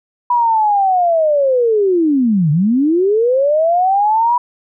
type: linear two-way sweep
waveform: sine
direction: down then up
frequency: 983 to 141.9 to 983 Hz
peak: -10 dBFS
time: 0.3-4.38 s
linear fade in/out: 5 ms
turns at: 2.51 s
effects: none